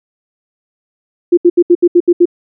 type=tone bursts; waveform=sine; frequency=349.2 Hz; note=F4; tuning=in tune; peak=-3 dBFS; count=8; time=1.32-2.256 s; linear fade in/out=10 ms; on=54 ms; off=72 ms; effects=none